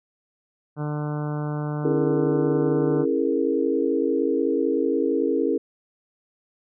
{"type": "harmonic tone", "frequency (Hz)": 149.2, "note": "D3", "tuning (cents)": 28, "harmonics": [1, 2, 3, 4, 5, 6, 7, 8, 9, 10], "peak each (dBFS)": [-26, -32, -36, -38, -40, -42, -43, -44, -45, -46], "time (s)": [0.76, 3.06], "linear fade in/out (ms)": 50}
{"type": "chord", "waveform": "sine", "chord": "A# half-diminished seventh", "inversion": "first", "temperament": "equal with one note detuned", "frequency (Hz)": [273.7, 329.6, 415.3, 466.2], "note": ["C#4", "E4", "G#4", "A#4"], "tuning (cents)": [-22, 0, 0, 0], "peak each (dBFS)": -25, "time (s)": [1.84, 5.58], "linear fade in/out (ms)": 10}
{"effects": []}